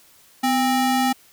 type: ring-modulated tone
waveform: square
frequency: 527 Hz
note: C5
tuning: 12 cents sharp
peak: -15 dBFS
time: 0.43-1.13 s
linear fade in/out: 10 ms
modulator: 274 Hz
effects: white hiss -53 dBFS RMS until 1.32 s